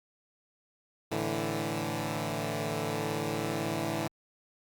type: chord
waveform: 10% pulse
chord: A suspended fourth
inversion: none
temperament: equal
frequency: 110 / 146.83 / 164.81 Hz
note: A2 / D3 / E3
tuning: 0 / 0 / 0 cents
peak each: -27 dBFS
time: 1.11-4.08 s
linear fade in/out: 10 ms
effects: Opus 48 kbps